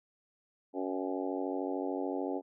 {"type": "harmonic tone with a mistuned harmonic", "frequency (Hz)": 93.5, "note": "F#2", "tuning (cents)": 19, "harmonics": [3, 4, 5, 6, 7, 8, 9], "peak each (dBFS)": [-36, -38, -40, -42, -43, -44, -45], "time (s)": [0.73, 2.42], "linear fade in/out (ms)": 50, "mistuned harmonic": 8, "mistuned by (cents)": 34, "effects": []}